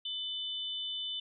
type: tone pair together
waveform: sine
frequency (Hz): 3000 / 3561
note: F#7 / A7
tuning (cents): +23 / +20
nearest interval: minor third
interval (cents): 297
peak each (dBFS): -37 / -38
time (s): 0.05-1.2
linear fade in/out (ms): 5
effects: none